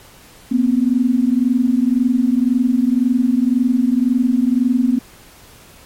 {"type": "tone pair together", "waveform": "sine", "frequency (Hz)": [238.3, 260.2], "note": ["A#3", "C4"], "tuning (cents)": [38, -9], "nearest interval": "major second", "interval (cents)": 153, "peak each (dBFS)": -15, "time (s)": [0.51, 4.99], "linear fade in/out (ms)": 10, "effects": ["pink hiss -44 dBFS RMS until 5.85 s", "MP3 64 kbps"]}